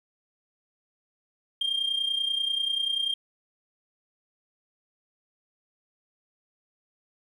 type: tone with amplitude modulation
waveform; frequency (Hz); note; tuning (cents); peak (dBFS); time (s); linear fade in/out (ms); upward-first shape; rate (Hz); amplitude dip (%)
sine; 3200; G7; +35; -20; 1.61-3.14; 5; sine; 30.3; 75
effects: tanh soft clip ceiling -21 dBFS + 10-bit